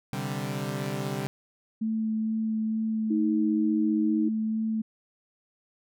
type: chord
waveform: sawtooth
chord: C suspended second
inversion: none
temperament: equal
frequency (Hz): 130.81 / 146.83 / 196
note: C3 / D3 / G3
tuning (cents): 0 / 0 / 0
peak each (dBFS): -30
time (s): 0.13-1.27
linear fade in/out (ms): 0
type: tone with vibrato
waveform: sine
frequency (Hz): 220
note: A3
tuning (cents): 0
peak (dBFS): -25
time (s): 1.81-4.82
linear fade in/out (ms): 10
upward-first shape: sine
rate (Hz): 2.2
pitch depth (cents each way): 9
type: tone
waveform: sine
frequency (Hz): 315.2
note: D#4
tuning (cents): +23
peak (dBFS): -24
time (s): 3.1-4.29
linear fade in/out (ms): 10
effects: none